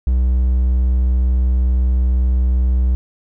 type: tone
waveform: triangle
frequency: 62.7 Hz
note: B1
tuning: 27 cents sharp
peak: -10 dBFS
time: 0.07-2.95 s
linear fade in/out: 0 ms
effects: none